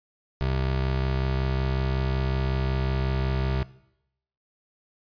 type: tone pair together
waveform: square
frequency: 65.41 / 130.81 Hz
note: C2 / C3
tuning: 0 / 0 cents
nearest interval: octave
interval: 1200 cents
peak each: -27 dBFS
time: 0.41-3.63 s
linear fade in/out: 0 ms
effects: noise-tail reverb RT60 0.8 s tail -19 dB re dry + resampled to 11025 Hz